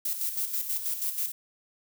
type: noise with tremolo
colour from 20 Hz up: violet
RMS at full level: -29 dBFS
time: 0.05-1.32 s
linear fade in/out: 5 ms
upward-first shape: square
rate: 6.2 Hz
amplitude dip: 55%
effects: none